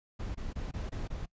brown noise bursts, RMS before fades -37 dBFS, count 6, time 0.19-1.26 s, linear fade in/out 10 ms, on 160 ms, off 22 ms, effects noise-tail reverb RT60 0.1 s tail -22 dB re dry + resampled to 16000 Hz

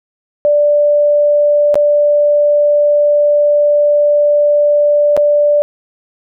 sine tone with dropouts, 587.3 Hz, D5, in tune, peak -7 dBFS, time 0.45-5.62 s, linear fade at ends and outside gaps 0 ms, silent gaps 1.743-1.755 / 5.166-5.175 s, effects none

